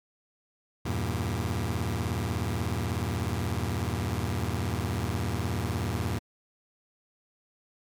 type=chord; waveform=sawtooth; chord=E diminished; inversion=none; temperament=just; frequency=82.41 / 98.89 / 118.67 Hz; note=E2 / G2 / Bb2; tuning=0 / +16 / +31 cents; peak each=-28 dBFS; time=0.85-6.19 s; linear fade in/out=10 ms; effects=MP3 96 kbps